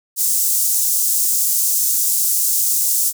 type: high-pass noise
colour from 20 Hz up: pink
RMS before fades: -17 dBFS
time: 0.16-3.13 s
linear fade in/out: 50 ms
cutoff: 6800 Hz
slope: 24 dB/octave
effects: none